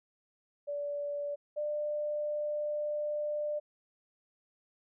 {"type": "tone pair in turn", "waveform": "sine", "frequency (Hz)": [578, 596], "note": ["D5", "D5"], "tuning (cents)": [-28, 25], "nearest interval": "minor second", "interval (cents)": 53, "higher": "second", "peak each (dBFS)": [-33, -31], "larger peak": "second", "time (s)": [[0.67, 1.36], [1.56, 3.6]], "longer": "second", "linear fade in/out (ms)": 20, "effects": []}